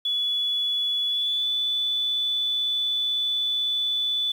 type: tone with pitch glide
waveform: sine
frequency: 3412 to 3478 Hz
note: G#7 to A7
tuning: +46 to -21 cents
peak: -22 dBFS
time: 0.05-4.32 s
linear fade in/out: 5 ms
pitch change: +33 cents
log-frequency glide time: 1.07-1.46 s
effects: 8-bit